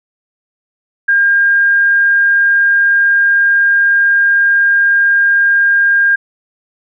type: tone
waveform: sine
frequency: 1609 Hz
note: G6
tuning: 45 cents sharp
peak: -7 dBFS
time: 1.08-6.16 s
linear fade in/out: 10 ms
effects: none